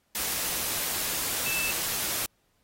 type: tone in noise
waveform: sine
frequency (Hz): 2639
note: E7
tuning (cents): +1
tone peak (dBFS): -29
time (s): 1.46-1.71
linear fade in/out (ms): 2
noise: white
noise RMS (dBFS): -30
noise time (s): 0.15-2.26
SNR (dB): -2
effects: pink hiss -71 dBFS RMS until 2.63 s + AAC 48 kbps